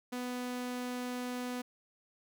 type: tone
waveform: sawtooth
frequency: 248.1 Hz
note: B3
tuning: 8 cents sharp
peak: -32 dBFS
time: 0.12-1.62 s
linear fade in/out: 10 ms
effects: none